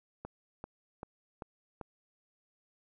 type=click train; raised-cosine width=1 ms; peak=-27 dBFS; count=5; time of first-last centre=0.25-1.812 s; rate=2.56 Hz; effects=none